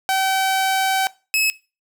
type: tone pair in turn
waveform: sawtooth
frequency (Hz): 767 / 2580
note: G5 / E7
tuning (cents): -38 / -38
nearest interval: octave + major sixth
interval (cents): 2100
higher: second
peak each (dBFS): -13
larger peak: neither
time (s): 0.09-1.07 / 1.34-1.5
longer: first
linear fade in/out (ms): 0
effects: noise-tail reverb RT60 0.3 s tail -20 dB re dry